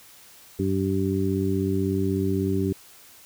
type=harmonic tone; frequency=96.2 Hz; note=G2; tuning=32 cents flat; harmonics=1 / 2 / 3 / 4; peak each=-27 / -27 / -27 / -27 dBFS; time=0.59-2.73 s; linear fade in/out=5 ms; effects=white hiss -50 dBFS RMS until 3.25 s